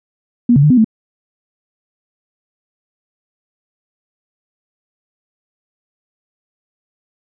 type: tone with pitch steps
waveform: sine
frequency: 240.1 / 141.2 / 149.9 / 252.4 / 220.2 Hz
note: B3 / C#3 / D3 / B3 / A3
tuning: -49 / +32 / +36 / +38 / +2 cents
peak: -6 dBFS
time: 0.49-0.845 s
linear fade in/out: 5 ms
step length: 71 ms
effects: none